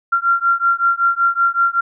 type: beating tone pair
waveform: sine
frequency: 1375 / 1380.3 Hz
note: F6 / F6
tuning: -27 / -21 cents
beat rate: 5.3 Hz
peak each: -16 dBFS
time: 0.12-1.81 s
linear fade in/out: 10 ms
effects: none